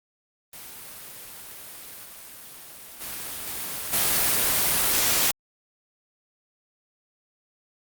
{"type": "noise with level steps", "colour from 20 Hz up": "white", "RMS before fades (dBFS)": [-41, -43, -34, -32, -22], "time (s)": [0.53, 5.31], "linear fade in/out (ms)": 2, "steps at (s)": [2.04, 3, 3.46, 3.92], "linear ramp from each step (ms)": 20, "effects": ["Opus 32 kbps"]}